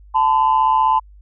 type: tone pair together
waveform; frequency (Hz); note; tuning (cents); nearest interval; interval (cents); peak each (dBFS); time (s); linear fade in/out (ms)
sine; 880 / 1015.6; A5 / B5; 0 / +48; major second; 248; -14; 0.14-1; 20
effects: tanh soft clip ceiling -6 dBFS + added 50 Hz sine -41 dBFS peak until 1.21 s